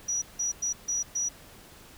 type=tone bursts at uneven times; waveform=sine; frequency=5830 Hz; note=F#8; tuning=26 cents flat; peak=-26 dBFS; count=5; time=0.08-0.22 / 0.39-0.52 / 0.62-0.73 / 0.88-1.03 / 1.15-1.29 s; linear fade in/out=10 ms; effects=pink hiss -51 dBFS RMS until 1.97 s